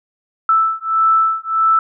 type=beating tone pair; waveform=sine; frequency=1318.5 / 1320.1 Hz; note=E6 / E6; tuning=0 / +2 cents; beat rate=1.6 Hz; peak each=-15 dBFS; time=0.49-1.79 s; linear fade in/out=2 ms; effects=none